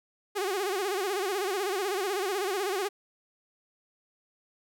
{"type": "tone with vibrato", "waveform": "sawtooth", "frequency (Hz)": 388.7, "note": "G4", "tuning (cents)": -15, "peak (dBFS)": -24, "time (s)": [0.35, 2.89], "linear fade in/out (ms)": 20, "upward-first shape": "sine", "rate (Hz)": 16, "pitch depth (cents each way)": 130, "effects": []}